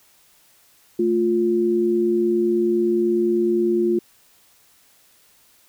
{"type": "tone pair together", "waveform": "sine", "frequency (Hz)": [220.9, 350.7], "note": ["A3", "F4"], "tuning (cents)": [7, 7], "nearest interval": "minor sixth", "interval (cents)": 800, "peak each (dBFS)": [-23, -17], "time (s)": [0.99, 3.99], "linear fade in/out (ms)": 5, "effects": ["white hiss -56 dBFS RMS until 5.68 s"]}